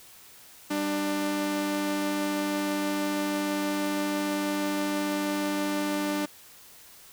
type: tone pair together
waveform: sawtooth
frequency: 196 / 297.1 Hz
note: G3 / D4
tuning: 0 / +20 cents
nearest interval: perfect fifth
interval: 720 cents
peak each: -31 / -23 dBFS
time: 0.7-6.26 s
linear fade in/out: 10 ms
effects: white hiss -51 dBFS RMS until 7.12 s